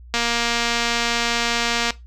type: click train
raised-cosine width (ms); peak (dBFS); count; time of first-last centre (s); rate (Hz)
0.2; -4; 416; 0.14-1.906; 235
effects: noise-tail reverb RT60 0.2 s tail -18 dB re dry + added 60 Hz sine -39 dBFS peak until 2.06 s